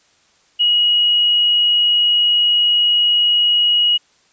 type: tone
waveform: sine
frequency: 2900 Hz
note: F#7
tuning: 35 cents flat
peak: -11 dBFS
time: 0.59-3.98 s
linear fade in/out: 20 ms
effects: white hiss -56 dBFS RMS until 4.32 s + resampled to 16000 Hz